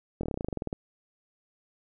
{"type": "slowing click train", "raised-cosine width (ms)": 2, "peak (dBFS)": -18, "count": 15, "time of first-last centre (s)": [0.21, 0.729], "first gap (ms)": 23, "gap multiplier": 1.07, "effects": []}